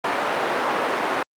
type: band-pass noise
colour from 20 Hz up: white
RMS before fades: -23 dBFS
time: 0.04-1.23 s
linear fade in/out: 5 ms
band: 360 to 1200 Hz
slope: 12 dB/octave
effects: Opus 48 kbps